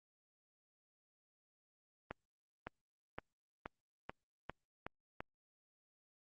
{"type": "accelerating click train", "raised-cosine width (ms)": 0.5, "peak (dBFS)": -27, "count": 8, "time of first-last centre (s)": [2.11, 5.205], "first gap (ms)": 560, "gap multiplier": 0.92, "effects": ["Opus 32 kbps"]}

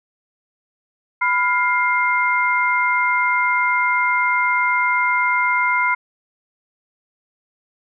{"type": "tone cluster", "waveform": "sine", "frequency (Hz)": [992, 1409, 2108], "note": ["B5", "F6", "C7"], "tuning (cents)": [7, 15, 12], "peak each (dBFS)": [-19, -21, -19], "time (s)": [1.21, 5.95], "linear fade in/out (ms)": 10, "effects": []}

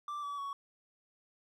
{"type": "tone with pitch steps", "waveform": "triangle", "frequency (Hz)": [1174.7, 1145.9, 1117.8], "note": ["D6", "D6", "C#6"], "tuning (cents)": [0, -43, 14], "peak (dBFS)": -35, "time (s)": [0.08, 0.53], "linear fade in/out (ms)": 2, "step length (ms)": 150, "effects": []}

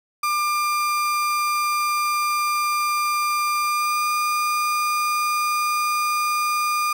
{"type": "tone with pitch glide", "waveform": "35% pulse", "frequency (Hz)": [1196, 1209.2], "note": ["D6", "D#6"], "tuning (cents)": [31, -50], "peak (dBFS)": -18, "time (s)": [0.23, 6.93], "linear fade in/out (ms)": 5, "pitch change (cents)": 19, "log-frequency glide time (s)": [3.61, 4.09], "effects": []}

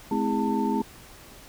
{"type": "tone cluster", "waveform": "sine", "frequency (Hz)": [213.5, 259.3, 324.1, 407.6, 894], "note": ["G#3", "C4", "E4", "G#4", "A5"], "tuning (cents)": [48, -15, -29, -32, 27], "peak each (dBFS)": [-27, -28, -31, -31, -29], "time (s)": [0.11, 0.82], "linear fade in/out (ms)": 5, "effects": ["pink hiss -48 dBFS RMS until 1.48 s"]}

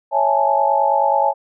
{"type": "chord", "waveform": "sine", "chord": "A major seventh", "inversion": "first", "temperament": "equal", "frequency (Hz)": [554.4, 659.3, 830.6, 880], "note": ["C#5", "E5", "G#5", "A5"], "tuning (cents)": [0, 0, 0, 0], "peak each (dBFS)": [-20, -22, -17, -18], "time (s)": [0.11, 1.34], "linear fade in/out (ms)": 50, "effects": []}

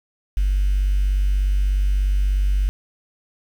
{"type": "tone", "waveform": "triangle", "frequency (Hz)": 48.35, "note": "G1", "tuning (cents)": -23, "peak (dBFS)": -12, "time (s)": [0.37, 2.69], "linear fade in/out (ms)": 0, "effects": ["tanh soft clip ceiling -13 dBFS", "7-bit"]}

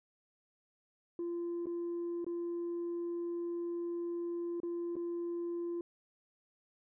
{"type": "tone with dropouts", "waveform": "sine", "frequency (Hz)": 343.8, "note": "F4", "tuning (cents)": -27, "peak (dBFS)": -33, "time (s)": [1.19, 5.81], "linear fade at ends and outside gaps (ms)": 2, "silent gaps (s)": [[1.658, 1.668], [2.245, 2.265], [4.602, 4.632], [4.956, 4.965]], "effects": ["tanh soft clip ceiling -33 dBFS"]}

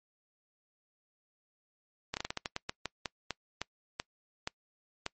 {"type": "slowing click train", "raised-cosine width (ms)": 0.2, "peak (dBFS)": -16, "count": 16, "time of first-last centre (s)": [2.14, 5.064], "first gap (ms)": 29, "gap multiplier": 1.24, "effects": ["noise-tail reverb RT60 0.1 s tail -25 dB re dry", "MP3 32 kbps"]}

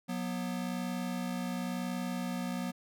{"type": "tone pair together", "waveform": "square", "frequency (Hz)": [182.12, 243.1], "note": ["F#3", "B3"], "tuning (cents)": [-27, -27], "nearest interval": "perfect fourth", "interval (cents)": 500, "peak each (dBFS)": [-37, -37], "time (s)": [0.08, 2.72], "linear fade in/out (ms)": 20, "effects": []}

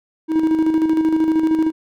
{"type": "tone with tremolo", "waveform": "triangle", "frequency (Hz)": 318.1, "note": "D#4", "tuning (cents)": 38, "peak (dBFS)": -10, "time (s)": [0.28, 1.72], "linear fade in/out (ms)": 50, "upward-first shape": "square", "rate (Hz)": 13, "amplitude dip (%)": 45, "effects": []}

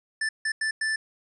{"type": "tone bursts at uneven times", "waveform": "square", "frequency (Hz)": 1760, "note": "A6", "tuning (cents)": 0, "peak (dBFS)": -25, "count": 4, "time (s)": [[0.21, 0.29], [0.45, 0.52], [0.61, 0.71], [0.81, 0.96]], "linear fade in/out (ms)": 5, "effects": ["resampled to 24000 Hz"]}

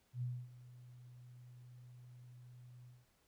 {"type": "tone with ADSR envelope", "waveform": "sine", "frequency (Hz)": 123.47, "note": "B2", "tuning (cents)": 0, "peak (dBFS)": -36, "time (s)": [0.13, 3.07], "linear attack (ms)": 89, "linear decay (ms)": 260, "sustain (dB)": -18, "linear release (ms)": 200, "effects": ["pink hiss -75 dBFS RMS until 3.27 s"]}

